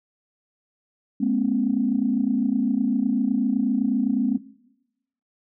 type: tone cluster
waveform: sine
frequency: 210.2 / 241.9 / 269.8 Hz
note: G#3 / B3 / C#4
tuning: +21 / -36 / -47 cents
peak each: -23 dBFS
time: 1.2-4.38 s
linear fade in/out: 10 ms
effects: noise-tail reverb RT60 0.9 s tail -19 dB re dry + tanh soft clip ceiling -9 dBFS